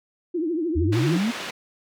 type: tone with vibrato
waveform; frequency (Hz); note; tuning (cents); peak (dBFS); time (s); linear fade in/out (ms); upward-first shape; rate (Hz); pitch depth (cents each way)
sine; 329.6; E4; 0; -22; 0.34-1.18; 10; triangle; 13; 170
type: exponential sweep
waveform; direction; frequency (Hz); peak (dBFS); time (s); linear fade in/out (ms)
sine; up; 73.42 to 246.9; -20; 0.75-1.32; 20
type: band-pass noise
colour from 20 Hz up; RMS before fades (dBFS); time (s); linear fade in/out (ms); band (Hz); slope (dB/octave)
white; -33; 0.92-1.51; 10; 170 to 3100; 12
effects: none